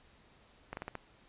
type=slowing click train; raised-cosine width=0.5 ms; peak=-24 dBFS; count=5; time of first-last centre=0.73-0.953 s; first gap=41 ms; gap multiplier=1.21; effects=pink hiss -63 dBFS RMS until 1.28 s + resampled to 8000 Hz